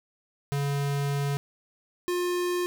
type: tone pair in turn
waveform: square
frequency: 141.5 / 355.3 Hz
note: C#3 / F4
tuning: +36 / +30 cents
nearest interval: octave + major third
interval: 1594 cents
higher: second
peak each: -26 dBFS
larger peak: neither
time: 0.52-1.37 / 2.08-2.66 s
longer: first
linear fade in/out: 0 ms
effects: none